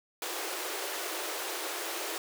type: high-pass noise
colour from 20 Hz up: pink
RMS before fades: -36 dBFS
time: 0.22-2.18 s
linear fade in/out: 2 ms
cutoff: 320 Hz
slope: 96 dB/octave
effects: none

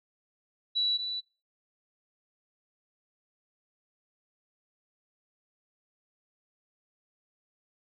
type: tone pair in turn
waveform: sine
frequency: 3931 / 3956 Hz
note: B7 / B7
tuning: -9 / +2 cents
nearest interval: unison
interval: 11 cents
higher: second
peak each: -25 / -31 dBFS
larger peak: first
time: 0.75-0.98 / 0.98-1.21 s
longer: neither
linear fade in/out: 20 ms
effects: noise-tail reverb RT60 0.3 s tail -22 dB re dry

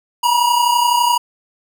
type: tone pair together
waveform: square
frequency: 936.1 / 968 Hz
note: A#5 / B5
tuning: +7 / -35 cents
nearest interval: minor second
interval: 58 cents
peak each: -19 / -14 dBFS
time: 0.23-1.18 s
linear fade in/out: 10 ms
effects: none

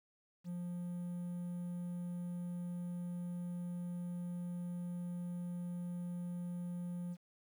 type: tone with quantisation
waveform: triangle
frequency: 175.8 Hz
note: F3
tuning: 12 cents sharp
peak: -37 dBFS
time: 0.44-7.17 s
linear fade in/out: 50 ms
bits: 11
effects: none

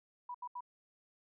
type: tone bursts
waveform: sine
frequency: 980 Hz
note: B5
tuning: 14 cents flat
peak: -40 dBFS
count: 3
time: 0.29-0.607 s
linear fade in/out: 5 ms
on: 55 ms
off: 76 ms
effects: none

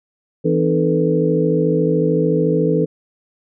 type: tone cluster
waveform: sine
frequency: 164 / 256.3 / 305.1 / 437.9 / 491.6 Hz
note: E3 / C4 / D#4 / A4 / B4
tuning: -9 / -36 / -34 / -8 / -8 cents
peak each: -18 / -24 / -21 / -18 / -21 dBFS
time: 0.44-2.86 s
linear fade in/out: 20 ms
effects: none

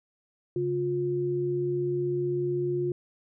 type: tone pair together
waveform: sine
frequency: 139.5 / 355.4 Hz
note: C#3 / F4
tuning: +11 / +30 cents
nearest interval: octave + major third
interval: 1619 cents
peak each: -32 / -26 dBFS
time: 0.56-2.92 s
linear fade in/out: 2 ms
effects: none

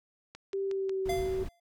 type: click train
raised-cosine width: 0.2 ms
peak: -28 dBFS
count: 4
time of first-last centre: 0.35-0.894 s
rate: 5.51 Hz
type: tone with pitch glide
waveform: sine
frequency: 391.1 to 378 Hz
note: G4 to F#4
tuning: -4 to +37 cents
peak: -29 dBFS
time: 0.53-1.44 s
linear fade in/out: 10 ms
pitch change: -59 cents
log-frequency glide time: 0.64-1.18 s
type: noise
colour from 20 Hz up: brown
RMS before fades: -39 dBFS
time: 1.05-1.49 s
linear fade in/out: 10 ms
type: tone with exponential decay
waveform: square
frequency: 690 Hz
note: F5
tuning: 21 cents flat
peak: -30 dBFS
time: 1.09-1.6 s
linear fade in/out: 5 ms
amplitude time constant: 110 ms
effects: none

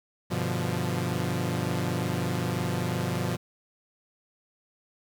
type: chord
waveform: sawtooth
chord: G dominant seventh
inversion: none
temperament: equal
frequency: 98 / 123.47 / 146.83 / 174.61 Hz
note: G2 / B2 / D3 / F3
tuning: 0 / 0 / 0 / 0 cents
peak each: -30 / -27 / -31 / -27 dBFS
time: 0.3-3.37 s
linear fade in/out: 20 ms
effects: 10-bit

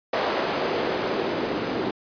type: noise with band-pass filter sweep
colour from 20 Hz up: white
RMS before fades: -26 dBFS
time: 0.13-1.91 s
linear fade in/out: 5 ms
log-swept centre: 570 to 290 Hz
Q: 1.3
effects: resampled to 11025 Hz

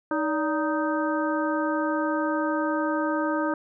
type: harmonic tone with a mistuned harmonic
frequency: 311.1 Hz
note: D#4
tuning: in tune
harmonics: 1 / 2 / 3 / 4 / 5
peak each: -26 / -29 / -31 / -32 / -33 dBFS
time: 0.11-3.54 s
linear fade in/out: 2 ms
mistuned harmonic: 2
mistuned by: -120 cents
effects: none

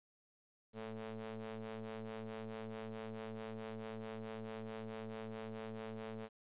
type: ring-modulated tone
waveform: sawtooth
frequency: 111.1 Hz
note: A2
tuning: 17 cents sharp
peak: -37 dBFS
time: 0.73-6.29 s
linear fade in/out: 50 ms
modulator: 331 Hz
effects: resampled to 8000 Hz + 12-bit

